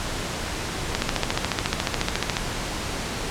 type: click train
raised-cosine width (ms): 0.2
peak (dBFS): -4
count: 21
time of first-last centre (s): 0.95-2.368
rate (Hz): 14.1
effects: pink hiss -29 dBFS RMS until 3.3 s + low-pass 8000 Hz 12 dB/octave